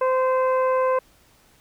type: harmonic tone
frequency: 517 Hz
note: C5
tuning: 21 cents flat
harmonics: 1 / 2 / 3 / 4 / 5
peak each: -19 / -23 / -35 / -40 / -42 dBFS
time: 0.01-0.99 s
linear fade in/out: 5 ms
effects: pink hiss -57 dBFS RMS until 1.6 s